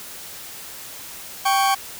40% pulse tone pair together, 784 / 1113.9 Hz, G5 / C#6, 0 / +8 cents, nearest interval tritone, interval 608 cents, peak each -17 / -20 dBFS, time 1.45-1.75 s, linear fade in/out 10 ms, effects white hiss -37 dBFS RMS until 1.99 s

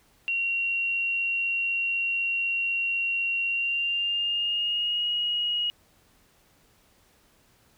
sine tone with pitch glide, 2748 to 2890 Hz, F7 to F#7, -29 to -41 cents, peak -24 dBFS, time 0.28-5.7 s, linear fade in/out 0 ms, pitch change +88 cents, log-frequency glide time 3.46-5.08 s, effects pink hiss -62 dBFS RMS until 7.77 s

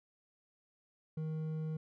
triangle tone with hard clipping, 157.1 Hz, D#3, 17 cents sharp, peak -37 dBFS, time 1.17-1.77 s, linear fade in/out 5 ms, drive 9 dB, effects none

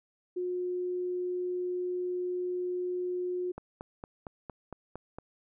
sine tone, 360.2 Hz, F#4, 46 cents flat, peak -30 dBFS, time 0.36-3.52 s, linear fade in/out 10 ms
click train, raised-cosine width 1 ms, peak -26 dBFS, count 8, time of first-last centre 3.58-5.186 s, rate 4.36 Hz
effects none

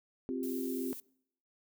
sine chord, C suspended fourth, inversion none, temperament just, 261.6 / 348.8 / 392.4 Hz, C4 / F4 / G4, 0 / -2 / +2 cents, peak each -35 / -40 / -40 dBFS, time 0.29-0.93 s, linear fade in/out 0 ms
violet noise, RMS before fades -46 dBFS, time 0.43-1 s, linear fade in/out 0 ms
effects noise-tail reverb RT60 0.7 s tail -25 dB re dry

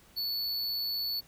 square tone, 4442 Hz, C#8, 3 cents sharp, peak -31 dBFS, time 0.16-1.21 s, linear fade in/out 20 ms, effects pink hiss -59 dBFS RMS until 1.27 s

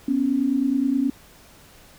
sine tone pair together, 247.7 / 277.2 Hz, B3 / C#4, +5 / 0 cents, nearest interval major second, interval 195 cents, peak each -23 / -20 dBFS, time 0.08-1.1 s, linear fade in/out 5 ms, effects pink hiss -50 dBFS RMS until 1.98 s

